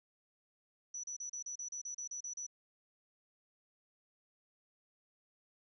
sine tone bursts, 5920 Hz, F#8, in tune, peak -40 dBFS, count 12, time 0.94-2.466 s, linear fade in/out 5 ms, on 96 ms, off 34 ms, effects none

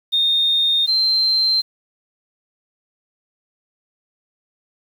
sine tone pair in turn, 3670 / 4129 Hz, A#7 / C8, -28 / -24 cents, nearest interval major second, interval 204 cents, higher second, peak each -14 dBFS, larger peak neither, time 0.12-0.87 / 0.87-1.62 s, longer neither, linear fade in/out 20 ms, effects 7-bit

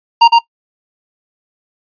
square tone with echo, 931 Hz, A#5, 2 cents flat, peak -3 dBFS, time 0.21-0.28 s, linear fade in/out 10 ms, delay 110 ms, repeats 1, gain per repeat -2 dB, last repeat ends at 0.39 s, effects noise-tail reverb RT60 0.1 s tail -20 dB re dry + resampled to 11025 Hz

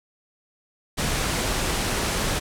pink low-pass noise, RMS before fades -25 dBFS, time 0.97-2.4 s, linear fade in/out 20 ms, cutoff 11000 Hz, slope 24 dB/octave, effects none

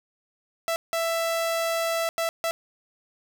sawtooth tone bursts at uneven times, 663 Hz, E5, 10 cents sharp, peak -20 dBFS, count 4, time 0.68-0.76 / 0.93-2.09 / 2.18-2.29 / 2.44-2.51 s, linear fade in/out 0 ms, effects none

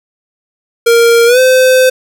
square tone with pitch glide, 466.2 to 514.3 Hz, A#4 to C5, 0 to -30 cents, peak -5 dBFS, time 0.86-1.9 s, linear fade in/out 10 ms, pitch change +170 cents, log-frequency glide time 1.26-1.39 s, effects none

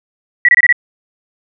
sine tone bursts, 1941 Hz, B6, 31 cents flat, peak -4 dBFS, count 5, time 0.45-0.726 s, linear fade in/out 2 ms, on 36 ms, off 24 ms, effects none

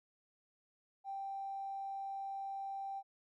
triangle tone with tanh clipping, 784 Hz, G5, in tune, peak -39 dBFS, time 1.04-3.03 s, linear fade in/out 50 ms, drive 2 dB, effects none

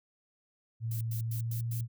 sine tone with pitch glide, 113.7 to 116.56 Hz, A#2 to A#2, -43 to 0 cents, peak -31 dBFS, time 0.8-1.88 s, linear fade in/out 50 ms, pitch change +43 cents, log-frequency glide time 1.22-1.71 s
violet noise bursts, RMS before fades -43 dBFS, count 5, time 0.91-1.81 s, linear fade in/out 5 ms, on 100 ms, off 100 ms
effects none

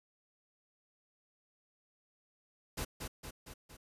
pink noise with echo, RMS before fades -38 dBFS, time 2.77-2.85 s, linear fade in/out 10 ms, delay 230 ms, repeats 4, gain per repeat -4 dB, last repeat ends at 3.77 s, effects resampled to 32000 Hz

